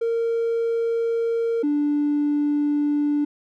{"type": "tone pair in turn", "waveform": "triangle", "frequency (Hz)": [461.3, 293], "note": ["A#4", "D4"], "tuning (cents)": [-18, -4], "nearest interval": "minor sixth", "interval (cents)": 786, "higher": "first", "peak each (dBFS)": [-17, -15], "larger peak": "second", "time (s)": [[0.01, 1.63], [1.63, 3.25]], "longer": "neither", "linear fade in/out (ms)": 10, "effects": ["tanh soft clip ceiling -15 dBFS"]}